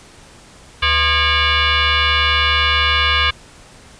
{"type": "tone with frequency modulation", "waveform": "sine", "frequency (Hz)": 645, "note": "E5", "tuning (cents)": -38, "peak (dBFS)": -12, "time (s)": [0.82, 3.31], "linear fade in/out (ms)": 10, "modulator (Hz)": 570, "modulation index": 5.4, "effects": ["pink hiss -43 dBFS RMS until 3.99 s", "resampled to 22050 Hz"]}